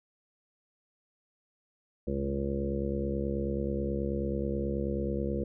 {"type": "harmonic tone with a mistuned harmonic", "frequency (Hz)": 69.3, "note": "C#2", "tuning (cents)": 0, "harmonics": [1, 2, 3, 4, 5, 6, 7, 8], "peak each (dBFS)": [-35, -39, -34, -45, -36, -43, -36, -41], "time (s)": [2.07, 5.44], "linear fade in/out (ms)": 5, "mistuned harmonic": 2, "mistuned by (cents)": -32, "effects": []}